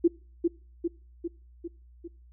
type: tone with echo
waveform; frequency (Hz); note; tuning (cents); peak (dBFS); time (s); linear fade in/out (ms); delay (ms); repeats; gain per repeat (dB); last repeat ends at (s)
sine; 340; F4; -46; -16; 0.04-0.08; 10; 400; 5; -4; 2.08
effects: noise-tail reverb RT60 0.4 s tail -23 dB re dry + added 60 Hz sine -51 dBFS peak until 2.32 s